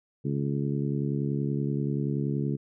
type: harmonic tone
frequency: 70.5 Hz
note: C#2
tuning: 30 cents sharp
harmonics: 2 / 3 / 4 / 5 / 6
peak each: -28 / -32 / -34 / -36 / -38 dBFS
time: 0.24-2.57 s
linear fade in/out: 20 ms
effects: none